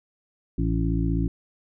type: harmonic tone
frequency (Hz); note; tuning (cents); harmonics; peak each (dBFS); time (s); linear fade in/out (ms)
55.8; A1; +25; 1 / 2 / 3 / 5 / 6; -25 / -28 / -27 / -28 / -33; 0.58-1.28; 5
effects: none